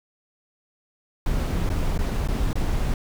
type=noise with dropouts; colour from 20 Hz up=brown; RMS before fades=-23 dBFS; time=1.26-2.94 s; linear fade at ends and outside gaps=2 ms; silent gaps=1.692-1.7 / 1.978-1.989 / 2.276-2.285 / 2.531-2.555 s; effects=none